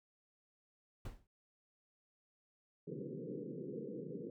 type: noise with exponential decay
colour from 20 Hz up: brown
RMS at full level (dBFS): -39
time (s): 1.05-1.27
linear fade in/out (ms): 5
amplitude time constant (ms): 47
type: band-pass noise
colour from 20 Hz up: white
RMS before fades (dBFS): -45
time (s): 2.87-4.3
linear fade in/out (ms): 5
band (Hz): 130 to 490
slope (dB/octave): 96
effects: none